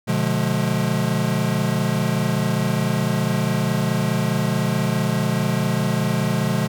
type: chord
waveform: square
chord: B diminished seventh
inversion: none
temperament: just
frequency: 123.47 / 148.16 / 177.8 / 213.4 Hz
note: B2 / D3 / F3 / Ab3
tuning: 0 / +16 / +31 / +47 cents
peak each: -25 dBFS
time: 0.07-6.68 s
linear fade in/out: 20 ms
effects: none